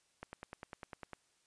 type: click train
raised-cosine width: 0.5 ms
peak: -29 dBFS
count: 10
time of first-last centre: 0.23-1.133 s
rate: 9.97 Hz
effects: white hiss -74 dBFS RMS until 1.46 s + resampled to 22050 Hz